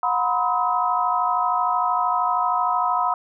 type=tone cluster; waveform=sine; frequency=725 / 966 / 1019 / 1274 Hz; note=F#5 / B5 / C6 / D#6; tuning=-35 / -39 / -46 / +41 cents; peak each=-24 dBFS; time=0.03-3.14 s; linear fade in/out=2 ms; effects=none